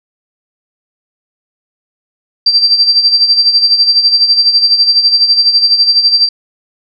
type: tone with tremolo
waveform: sine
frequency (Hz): 4699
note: D8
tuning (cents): 0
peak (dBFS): -3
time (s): 2.46-6.29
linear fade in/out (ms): 5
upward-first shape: sine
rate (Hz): 12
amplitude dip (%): 65
effects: none